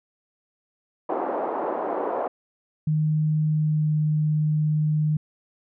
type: band-pass noise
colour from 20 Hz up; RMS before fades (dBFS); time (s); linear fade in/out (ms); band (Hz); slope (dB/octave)
white; -27; 1.09-2.28; 5; 310 to 880; 24
type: tone with pitch glide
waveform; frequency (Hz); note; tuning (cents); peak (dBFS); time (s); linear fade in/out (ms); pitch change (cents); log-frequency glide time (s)
sine; 154.2 to 152.87; D#3 to D#3; -15 to -30; -19; 2.87-5.17; 5; -15; 3.48-3.92
effects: none